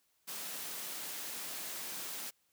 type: high-pass noise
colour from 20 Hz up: white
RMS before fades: -42 dBFS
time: 0.27-2.31 s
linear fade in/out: 20 ms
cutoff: 160 Hz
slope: 24 dB/octave
effects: white hiss -75 dBFS RMS until 2.52 s